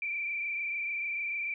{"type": "tone with frequency modulation", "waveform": "sine", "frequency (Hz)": 2349, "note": "D7", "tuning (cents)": 0, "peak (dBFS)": -31, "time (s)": [0.02, 1.54], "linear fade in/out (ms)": 2, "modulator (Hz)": 26.8, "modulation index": 2.2, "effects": []}